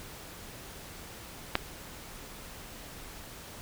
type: clicks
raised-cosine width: 0.3 ms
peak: -8 / -28 dBFS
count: 2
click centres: 1.554 / 1.557 s
effects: pink hiss -46 dBFS RMS until 3.61 s